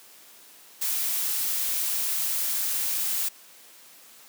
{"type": "noise", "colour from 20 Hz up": "blue", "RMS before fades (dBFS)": -27, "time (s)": [0.81, 3.29], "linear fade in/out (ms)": 10, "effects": ["white hiss -51 dBFS RMS until 4.28 s", "high-pass 200 Hz 12 dB/octave"]}